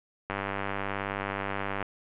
click train, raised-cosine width 0.5 ms, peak -16 dBFS, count 152, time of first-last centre 0.3-1.827 s, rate 98.9 Hz, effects resampled to 8000 Hz + 9-bit

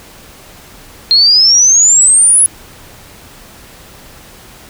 sine exponential sweep, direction up, 4186 to 10520 Hz, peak -4 dBFS, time 1.11-2.46 s, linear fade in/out 0 ms, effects pink hiss -37 dBFS RMS until 4.69 s

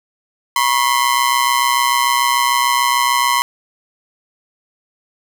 sawtooth ring-modulated tone, 1027 Hz, C6, 33 cents flat, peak -6 dBFS, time 0.56-3.42 s, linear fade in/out 0 ms, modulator 63.4 Hz, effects none

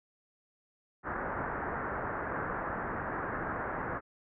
white low-pass noise, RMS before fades -36 dBFS, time 1.03-4.01 s, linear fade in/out 50 ms, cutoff 1700 Hz, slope 48 dB/octave, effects none

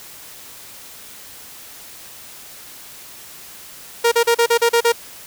sawtooth tone bursts, 468.1 Hz, A#4, 7 cents sharp, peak -8 dBFS, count 8, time 4.04-4.923 s, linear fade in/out 10 ms, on 78 ms, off 37 ms, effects white hiss -39 dBFS RMS until 5.26 s

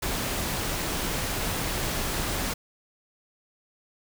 pink noise, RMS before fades -29 dBFS, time 0.02-2.54 s, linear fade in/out 10 ms, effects none

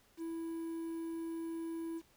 triangle tone with quantisation, 329.6 Hz, E4, in tune, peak -36 dBFS, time 0.17-2.02 s, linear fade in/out 50 ms, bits 10, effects pink hiss -68 dBFS RMS until 2.16 s

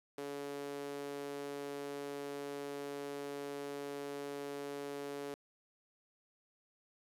sawtooth tone with high-pass filter, 142.2 Hz, C#3, 45 cents sharp, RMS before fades -43 dBFS, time 0.18-5.34 s, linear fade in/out 0 ms, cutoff 380 Hz, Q 3.3, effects resampled to 32000 Hz + 11-bit

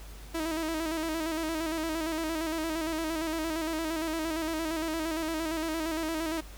sawtooth tone with vibrato, 321 Hz, E4, 46 cents flat, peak -26 dBFS, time 0.34-6.41 s, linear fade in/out 10 ms, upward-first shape square, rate 8.7 Hz, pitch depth 48 cents each way, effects added 50 Hz sine -44 dBFS peak until 6.57 s + pink hiss -51 dBFS RMS until 6.57 s

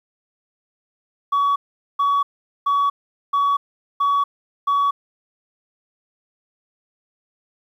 sine tone bursts, 1130 Hz, C#6, 33 cents sharp, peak -13 dBFS, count 6, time 1.32-4.91 s, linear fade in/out 10 ms, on 240 ms, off 430 ms, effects tanh soft clip ceiling -14 dBFS + 9-bit

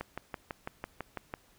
click train, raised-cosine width 0.5 ms, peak -21 dBFS, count 9, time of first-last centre 0.01-1.339 s, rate 6.02 Hz, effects pink hiss -64 dBFS RMS until 1.58 s

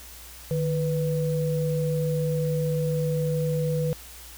sine tone pair together, 153.25 / 493.9 Hz, D#3 / B4, -26 / 0 cents, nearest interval octave + minor sixth, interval 2026 cents, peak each -24 / -27 dBFS, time 0.51-3.93 s, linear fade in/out 0 ms, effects added 60 Hz sine -47 dBFS peak until 4.37 s + white hiss -45 dBFS RMS until 4.37 s

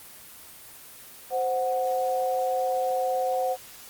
sine tone pair together, 520.3 / 738 Hz, C5 / F#5, -10 / -5 cents, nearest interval tritone, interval 605 cents, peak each -26 dBFS, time 1.3-3.57 s, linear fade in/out 50 ms, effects white hiss -46 dBFS RMS until 3.89 s + Opus 24 kbps

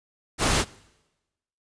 pink noise, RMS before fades -22 dBFS, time 0.38-0.65 s, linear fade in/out 50 ms, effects noise-tail reverb RT60 1.0 s tail -22 dB re dry + resampled to 22050 Hz

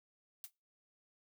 blue noise with exponential decay, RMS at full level -42 dBFS, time 0.44-0.51 s, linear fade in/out 1 ms, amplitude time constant 15 ms, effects noise-tail reverb RT60 0.3 s tail -26 dB re dry

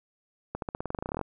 accelerating click train, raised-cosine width 1 ms, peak -18 dBFS, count 17, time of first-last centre 0.55-1.213 s, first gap 72 ms, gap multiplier 0.92, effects none

